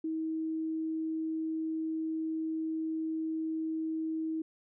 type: tone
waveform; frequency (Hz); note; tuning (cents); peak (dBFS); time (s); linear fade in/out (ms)
sine; 319.2; D#4; +44; -31; 0.04-4.42; 5
effects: none